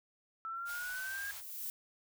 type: exponential sweep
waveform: sine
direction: up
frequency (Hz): 1318.5 to 1639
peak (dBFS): -38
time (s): 0.45-1.31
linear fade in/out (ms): 0
type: noise with exponential growth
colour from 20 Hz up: violet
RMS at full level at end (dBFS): -39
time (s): 0.55-1.7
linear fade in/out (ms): 1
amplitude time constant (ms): 250
type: band-stop noise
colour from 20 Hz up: white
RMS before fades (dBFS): -47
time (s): 0.65-1.43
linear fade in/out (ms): 50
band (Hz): 120 to 630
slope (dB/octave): 48
effects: none